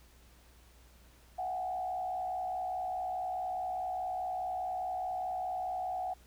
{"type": "tone with frequency modulation", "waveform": "sine", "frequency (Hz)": 740, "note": "F#5", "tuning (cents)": 0, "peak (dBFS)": -33, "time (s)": [1.38, 6.14], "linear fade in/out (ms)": 10, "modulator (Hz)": 64.8, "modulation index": 0.72, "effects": ["added 60 Hz sine -59 dBFS peak until 6.26 s", "pink hiss -63 dBFS RMS until 6.26 s"]}